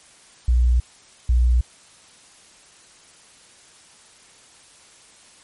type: tone pair in turn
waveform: sine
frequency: 60.6 / 60.6 Hz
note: B1 / B1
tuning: -32 / -32 cents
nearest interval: unison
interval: 0 cents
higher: neither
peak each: -13 dBFS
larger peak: neither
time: 0.48-0.8 / 1.29-1.61 s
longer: neither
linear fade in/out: 5 ms
effects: white hiss -50 dBFS RMS until 5.43 s + MP3 48 kbps